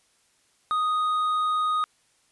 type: tone with hard clipping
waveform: sine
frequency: 1244.5 Hz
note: D#6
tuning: in tune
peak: -23 dBFS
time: 0.71-1.84 s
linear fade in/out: 0 ms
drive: 4 dB
effects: white hiss -65 dBFS RMS until 2.31 s + resampled to 24000 Hz